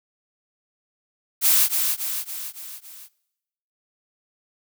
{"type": "noise with echo", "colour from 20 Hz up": "blue", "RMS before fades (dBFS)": -17, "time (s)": [1.41, 1.69], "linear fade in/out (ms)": 50, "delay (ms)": 280, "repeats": 5, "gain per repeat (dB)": -5, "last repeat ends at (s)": 3.09, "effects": ["noise-tail reverb RT60 0.9 s tail -22 dB re dry"]}